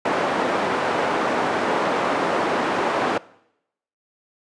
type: band-pass noise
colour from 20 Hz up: white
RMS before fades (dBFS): -22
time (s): 0.05-3.18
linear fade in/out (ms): 5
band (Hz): 250 to 1000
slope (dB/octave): 12
effects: noise-tail reverb RT60 0.8 s tail -21 dB re dry + resampled to 22050 Hz